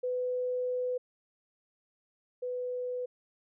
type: tone pair in turn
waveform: sine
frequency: 500 / 497.5 Hz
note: B4 / B4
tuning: +21 / +13 cents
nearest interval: unison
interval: 8 cents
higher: first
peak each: -29 / -32 dBFS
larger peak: first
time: 0.03-0.98 / 2.42-3.06 s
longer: first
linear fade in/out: 10 ms
effects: none